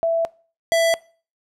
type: tone pair in turn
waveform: sine / square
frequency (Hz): 663 / 663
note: E5 / E5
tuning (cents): +10 / +10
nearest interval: unison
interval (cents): 0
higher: neither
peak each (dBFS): -16 / -15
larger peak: second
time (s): 0.03-0.25 / 0.72-0.94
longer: neither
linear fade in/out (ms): 0
effects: noise-tail reverb RT60 0.4 s tail -22 dB re dry + low-pass 11000 Hz 12 dB/octave